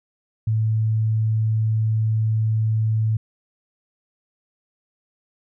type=tone; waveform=sine; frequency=110 Hz; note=A2; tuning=in tune; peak=-17 dBFS; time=0.47-3.17 s; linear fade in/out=5 ms; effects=none